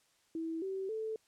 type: tone with pitch steps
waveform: sine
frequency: 325.8 / 383.8 / 439.5 Hz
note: E4 / G4 / A4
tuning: -20 / -37 / -2 cents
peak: -35 dBFS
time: 0.35-1.16 s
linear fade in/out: 2 ms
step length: 270 ms
effects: white hiss -71 dBFS RMS until 1.27 s + low-pass 9000 Hz 12 dB/octave